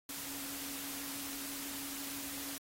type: tone in noise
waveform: sine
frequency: 278.4 Hz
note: C#4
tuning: 8 cents sharp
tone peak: -49 dBFS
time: 0.09-2.58 s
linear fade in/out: 2 ms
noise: white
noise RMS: -43 dBFS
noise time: 0.09-2.58 s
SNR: -9 dB
effects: AAC 48 kbps